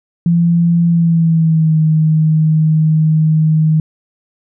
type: tone with pitch glide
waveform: sine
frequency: 170 to 156.79 Hz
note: F3 to D#3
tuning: -46 to +14 cents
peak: -8 dBFS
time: 0.26-3.8 s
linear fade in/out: 2 ms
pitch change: -140 cents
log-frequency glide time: 0.87-1.79 s
effects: none